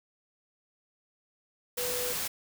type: tone in noise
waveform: sine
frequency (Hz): 493.9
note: B4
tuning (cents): 0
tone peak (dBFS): -34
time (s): 1.77-2.13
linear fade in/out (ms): 10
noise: white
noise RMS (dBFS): -33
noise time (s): 1.77-2.28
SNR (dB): -4
effects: none